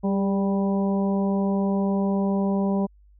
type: harmonic tone with a mistuned harmonic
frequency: 196 Hz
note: G3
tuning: in tune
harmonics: 1 / 2 / 3 / 4 / 5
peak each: -21 / -29 / -31 / -35 / -36 dBFS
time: 0.03-2.87 s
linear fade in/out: 20 ms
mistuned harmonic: 2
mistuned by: +31 cents
effects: added 50 Hz sine -51 dBFS peak until 3.19 s